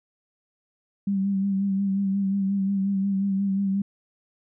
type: tone with vibrato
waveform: sine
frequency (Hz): 196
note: G3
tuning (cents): 0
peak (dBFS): -21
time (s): 1.07-3.82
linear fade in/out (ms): 5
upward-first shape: sine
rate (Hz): 5.6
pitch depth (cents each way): 35
effects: none